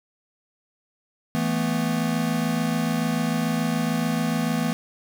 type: chord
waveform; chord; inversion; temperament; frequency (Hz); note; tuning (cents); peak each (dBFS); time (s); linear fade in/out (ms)
square; E suspended fourth; none; equal; 164.81 / 220 / 246.9; E3 / A3 / B3; 0 / 0 / 0; -27; 1.35-4.73; 0
effects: none